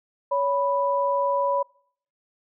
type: tone pair together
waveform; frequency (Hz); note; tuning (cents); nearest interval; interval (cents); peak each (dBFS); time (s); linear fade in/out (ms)
sine; 561.7 / 987; C#5 / B5; +23 / -1; minor seventh; 976; -23; 0.31-1.63; 10
effects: noise-tail reverb RT60 0.6 s tail -25 dB re dry